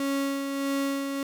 35% pulse tone with tremolo, 276.3 Hz, C#4, 6 cents flat, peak -23 dBFS, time 0-1.23 s, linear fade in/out 2 ms, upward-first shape sine, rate 1.6 Hz, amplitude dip 40%, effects none

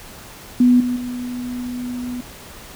sine tone with level steps, 246.9 Hz, B3, in tune, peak -9 / -18 / -24 dBFS, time 0.6-2.21 s, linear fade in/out 5 ms, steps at 0.8 / 0.96 s, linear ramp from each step 5 ms, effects pink hiss -39 dBFS RMS until 2.75 s

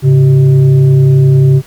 sine tone with frequency modulation, 138.2 Hz, C#3, 5 cents flat, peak -3 dBFS, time 0.02-1.62 s, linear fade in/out 50 ms, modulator 245 Hz, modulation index 0.47, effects pink hiss -39 dBFS RMS until 1.66 s

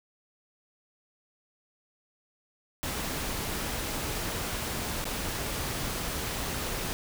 pink noise with dropouts, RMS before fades -33 dBFS, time 2.83-6.93 s, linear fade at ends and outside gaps 0 ms, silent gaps 5.042-5.054 s, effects none

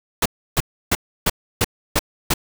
pink noise bursts, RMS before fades -17 dBFS, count 7, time 0.22-2.339 s, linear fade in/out 5 ms, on 37 ms, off 310 ms, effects none

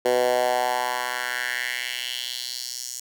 10% pulse tone with high-pass filter sweep, 124.3 Hz, B2, 12 cents sharp, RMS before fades -26 dBFS, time 0.05-3 s, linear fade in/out 5 ms, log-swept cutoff 450 to 6600 Hz, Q 2.8, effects none

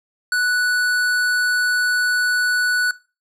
square tone, 1480 Hz, F#6, in tune, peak -17 dBFS, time 0.32-2.91 s, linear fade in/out 2 ms, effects noise-tail reverb RT60 0.3 s tail -19 dB re dry + low-pass 11000 Hz 12 dB/octave

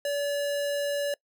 square tone, 573 Hz, D5, 43 cents flat, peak -27 dBFS, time 0.05-1.14 s, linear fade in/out 2 ms, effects noise-tail reverb RT60 0.1 s tail -24 dB re dry

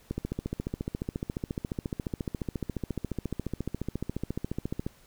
click train, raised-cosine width 3 ms, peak -18 dBFS, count 69, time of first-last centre 0.11-4.865 s, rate 14.3 Hz, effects pink hiss -59 dBFS RMS until 5.06 s

